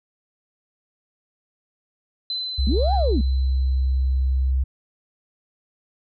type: tone with exponential decay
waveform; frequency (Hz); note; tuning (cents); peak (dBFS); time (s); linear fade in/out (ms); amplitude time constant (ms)
sine; 4041; B7; +39; -23; 2.3-4.51; 2; 480
type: tone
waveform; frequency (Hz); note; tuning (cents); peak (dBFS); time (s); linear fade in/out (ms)
sine; 65.6; C2; +5; -17; 2.58-4.64; 10
type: linear two-way sweep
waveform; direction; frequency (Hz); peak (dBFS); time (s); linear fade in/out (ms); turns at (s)
sine; up then down; 185 to 824 to 185; -20; 2.67-3.21; 2; 2.94
effects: tanh soft clip ceiling -8 dBFS